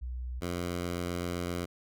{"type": "tone pair in turn", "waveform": ["sine", "10% pulse"], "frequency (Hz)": [61.9, 87.72], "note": ["B1", "F2"], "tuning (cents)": [5, 8], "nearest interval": "tritone", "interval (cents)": 603, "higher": "second", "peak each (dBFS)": [-34, -24], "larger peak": "second", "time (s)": [[0.01, 0.41], [0.41, 1.66]], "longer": "second", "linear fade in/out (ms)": 20, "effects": []}